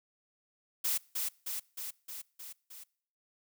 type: noise with echo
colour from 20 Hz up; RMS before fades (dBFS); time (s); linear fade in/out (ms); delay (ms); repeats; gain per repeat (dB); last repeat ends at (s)
blue; -31; 0.84-0.98; 10; 310; 6; -3; 2.84
effects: noise-tail reverb RT60 0.6 s tail -25 dB re dry